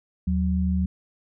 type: tone pair together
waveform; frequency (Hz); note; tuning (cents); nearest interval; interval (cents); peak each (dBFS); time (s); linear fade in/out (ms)
sine; 77.78 / 184.78; D#2 / F#3; 0 / -2; octave + minor third; 1498; -23; 0.27-0.86; 5
effects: none